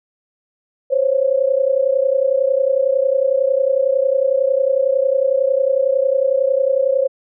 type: tone pair together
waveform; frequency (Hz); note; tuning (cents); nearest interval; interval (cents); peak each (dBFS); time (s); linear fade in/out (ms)
sine; 521 / 552; C5 / C#5; -7 / -7; minor second; 100; -16; 0.9-7.08; 20
effects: none